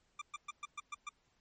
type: tone bursts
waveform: 25% pulse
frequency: 1186 Hz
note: D6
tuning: 17 cents sharp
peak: -36 dBFS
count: 7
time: 0.19-1.092 s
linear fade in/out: 5 ms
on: 26 ms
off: 120 ms
effects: pink hiss -75 dBFS RMS until 1.4 s + MP3 32 kbps